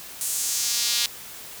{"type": "tone with high-pass filter sweep", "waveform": "sawtooth", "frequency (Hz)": 236.6, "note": "A#3", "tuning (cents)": 26, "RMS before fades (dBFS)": -25, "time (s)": [0.21, 1.06], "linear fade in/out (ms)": 2, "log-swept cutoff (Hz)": [8900, 3800], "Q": 1.6, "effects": ["white hiss -40 dBFS RMS until 1.6 s"]}